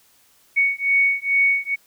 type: beating tone pair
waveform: sine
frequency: 2226 / 2228.3 Hz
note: C#7 / C#7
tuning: +7 / +8 cents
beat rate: 2.3 Hz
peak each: -19 / -19 dBFS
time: 0.56-1.76 s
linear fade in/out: 20 ms
effects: white hiss -57 dBFS RMS until 1.86 s